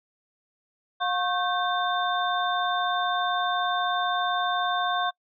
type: tone cluster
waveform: sine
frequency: 715 / 1090 / 1547 / 3592 Hz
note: F5 / C#6 / G6 / A7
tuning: +41 / -29 / -23 / +35 cents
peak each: -27 / -28 / -31 / -32 dBFS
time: 1-5.11 s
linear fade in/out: 20 ms
effects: noise-tail reverb RT60 0.1 s tail -26 dB re dry